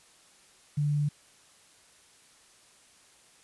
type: tone with quantisation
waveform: sine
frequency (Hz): 146.83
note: D3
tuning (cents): 0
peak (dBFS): -24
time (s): 0.77-1.09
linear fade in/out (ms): 10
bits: 9
effects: white hiss -59 dBFS RMS until 3.43 s + resampled to 24000 Hz